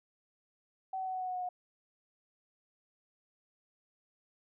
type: tone with pitch steps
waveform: sine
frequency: 760 / 754.8 / 749.5 / 744.4 / 739.2 / 734.1 / 729 / 724 Hz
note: F#5 / F#5 / F#5 / F#5 / F#5 / F#5 / F#5 / F#5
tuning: +46 / +34 / +22 / +10 / -2 / -14 / -26 / -38 cents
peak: -34 dBFS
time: 0.93-1.49 s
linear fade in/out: 5 ms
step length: 70 ms
effects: none